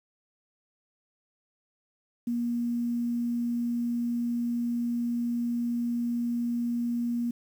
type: tone with quantisation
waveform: sine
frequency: 237.8 Hz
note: A#3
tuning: 35 cents sharp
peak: -26 dBFS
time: 2.27-7.31 s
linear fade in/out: 5 ms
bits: 9
effects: none